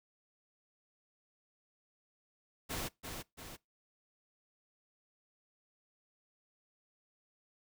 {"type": "noise with echo", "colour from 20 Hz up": "pink", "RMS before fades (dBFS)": -39, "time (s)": [2.69, 2.89], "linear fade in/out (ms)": 20, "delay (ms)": 340, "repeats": 2, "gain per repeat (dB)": -5, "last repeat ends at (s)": 3.57, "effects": ["noise-tail reverb RT60 0.2 s tail -23 dB re dry"]}